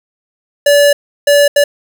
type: tone bursts at uneven times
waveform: square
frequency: 576 Hz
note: D5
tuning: 34 cents flat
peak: -6 dBFS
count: 3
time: 0.66-0.93 / 1.27-1.48 / 1.56-1.64 s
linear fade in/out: 5 ms
effects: none